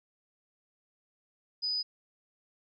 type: tone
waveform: sine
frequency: 4978 Hz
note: D#8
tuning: in tune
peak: -29 dBFS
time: 1.62-1.83 s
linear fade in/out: 20 ms
effects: none